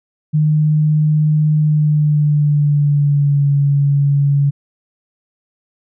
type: tone with pitch glide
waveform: sine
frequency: 152.7 to 141.65 Hz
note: D#3 to C#3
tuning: -32 to +38 cents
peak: -10 dBFS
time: 0.33-4.51 s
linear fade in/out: 20 ms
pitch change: -130 cents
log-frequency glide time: 1.57-3.5 s
effects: none